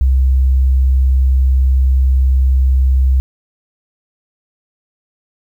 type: tone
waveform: sine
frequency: 65.41 Hz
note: C2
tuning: in tune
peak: -8 dBFS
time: 0.01-3.2 s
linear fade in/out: 0 ms
effects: 8-bit